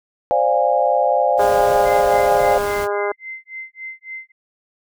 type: chord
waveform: sine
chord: D half-diminished seventh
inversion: third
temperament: equal with one note detuned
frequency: 523.3 / 587.3 / 698.5 / 822 Hz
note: C5 / D5 / F5 / Ab5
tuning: 0 / 0 / 0 / -18 cents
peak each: -19 dBFS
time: 0.31-2.58 s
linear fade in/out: 0 ms
type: noise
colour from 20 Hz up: pink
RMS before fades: -31 dBFS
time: 1.37-2.88 s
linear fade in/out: 50 ms
type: harmonic tone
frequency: 204.1 Hz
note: G#3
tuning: 30 cents flat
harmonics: 2 / 3 / 4 / 5 / 6 / 7 / 8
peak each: -21 / -25 / -27 / -29 / -31 / -32 / -33 dBFS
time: 1.39-3.12 s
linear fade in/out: 5 ms
type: tone with tremolo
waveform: sine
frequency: 2073 Hz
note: C7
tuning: 17 cents flat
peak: -27 dBFS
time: 1.85-4.32 s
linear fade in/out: 10 ms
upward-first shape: sine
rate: 3.6 Hz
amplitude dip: 100%
effects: none